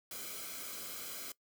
white noise with comb filter, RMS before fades -44 dBFS, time 0.11-1.32 s, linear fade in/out 2 ms, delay 1.1 ms, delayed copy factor -0.7, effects noise-tail reverb RT60 0.1 s tail -20 dB re dry

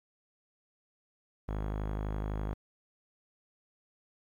sawtooth tone with low-pass filter, 51.91 Hz, G#1, in tune, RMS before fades -35 dBFS, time 1.48-2.54 s, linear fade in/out 10 ms, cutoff 1300 Hz, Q 0.88, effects 11-bit

